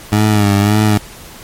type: tone with vibrato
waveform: 20% pulse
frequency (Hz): 103.83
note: G#2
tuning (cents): 0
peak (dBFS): -4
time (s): 0.12-0.98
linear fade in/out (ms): 5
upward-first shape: sine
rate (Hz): 1.8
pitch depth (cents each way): 61
effects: pink hiss -35 dBFS RMS until 1.43 s + MP3 64 kbps